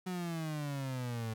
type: exponential sweep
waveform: 35% pulse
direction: down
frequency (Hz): 185.7 to 109.6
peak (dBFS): -34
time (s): 0.06-1.34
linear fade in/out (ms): 10
effects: none